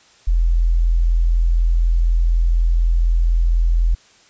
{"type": "tone", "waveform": "sine", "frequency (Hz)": 42.04, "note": "E1", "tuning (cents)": 35, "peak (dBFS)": -12, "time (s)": [0.27, 3.95], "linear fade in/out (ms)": 10, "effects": ["white hiss -51 dBFS RMS until 4.29 s", "resampled to 16000 Hz"]}